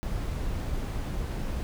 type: noise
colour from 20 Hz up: brown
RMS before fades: -31 dBFS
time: 0.03-1.63 s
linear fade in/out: 0 ms
effects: none